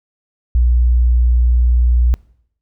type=tone; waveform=sine; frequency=60.3 Hz; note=B1; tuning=41 cents flat; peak=-9 dBFS; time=0.55-2.14 s; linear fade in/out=0 ms; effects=noise-tail reverb RT60 0.7 s tail -23 dB re dry